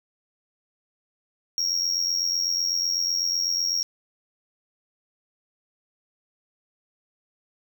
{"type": "tone with amplitude modulation", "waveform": "triangle", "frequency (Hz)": 5588, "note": "F8", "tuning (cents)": 0, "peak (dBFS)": -18, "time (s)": [1.58, 3.83], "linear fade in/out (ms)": 0, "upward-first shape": "sine", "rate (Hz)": 88, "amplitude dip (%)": 70, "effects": []}